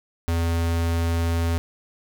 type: tone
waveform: square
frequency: 83.8 Hz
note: E2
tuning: 29 cents sharp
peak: -21 dBFS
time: 0.28-1.58 s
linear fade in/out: 0 ms
effects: none